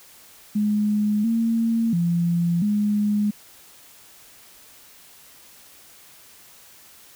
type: tone with pitch steps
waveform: sine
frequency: 209.6 / 228.4 / 171.4 / 207.9 Hz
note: G#3 / A#3 / F3 / G#3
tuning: +16 / -35 / -32 / +2 cents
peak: -18 dBFS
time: 0.55-3.31 s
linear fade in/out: 10 ms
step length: 690 ms
effects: white hiss -49 dBFS RMS until 7.15 s